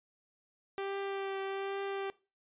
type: tone with vibrato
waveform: sawtooth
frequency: 391.7 Hz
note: G4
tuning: 1 cent flat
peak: -31 dBFS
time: 0.78-2.1 s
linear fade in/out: 0 ms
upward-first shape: triangle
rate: 1.2 Hz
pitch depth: 17 cents each way
effects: noise-tail reverb RT60 0.3 s tail -20 dB re dry + resampled to 8000 Hz